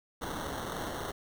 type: noise with sample-and-hold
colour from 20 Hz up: white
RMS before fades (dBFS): -37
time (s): 0.21-1.12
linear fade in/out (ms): 10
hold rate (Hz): 2450
effects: none